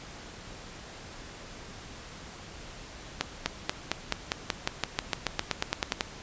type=accelerating click train; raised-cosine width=0.2 ms; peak=-8 dBFS; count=19; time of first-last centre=3.21-6.009 s; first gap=250 ms; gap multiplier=0.94; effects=pink hiss -45 dBFS RMS until 6.22 s + resampled to 16000 Hz